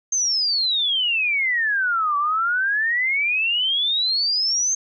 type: exponential two-way sweep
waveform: sine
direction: down then up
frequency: 6400 to 1142 to 6400 Hz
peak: -18 dBFS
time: 0.12-4.75 s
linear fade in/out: 5 ms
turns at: 2.17 s
effects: none